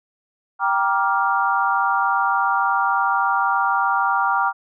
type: chord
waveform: sine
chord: G minor seventh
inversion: none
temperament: equal with one note detuned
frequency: 784 / 947.5 / 1174.7 / 1396.9 Hz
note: G5 / Bb5 / D6 / F6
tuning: 0 / +28 / 0 / 0 cents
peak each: -22 dBFS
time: 0.59-4.53 s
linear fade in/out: 50 ms
effects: none